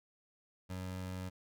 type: tone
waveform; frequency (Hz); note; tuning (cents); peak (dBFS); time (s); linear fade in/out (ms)
25% pulse; 92.5; F#2; 0; -36; 0.69-1.3; 20
effects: none